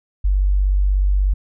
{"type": "tone", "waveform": "sine", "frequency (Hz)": 48.27, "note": "G1", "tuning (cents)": -26, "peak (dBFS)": -13, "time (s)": [0.24, 1.34], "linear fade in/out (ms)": 10, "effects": []}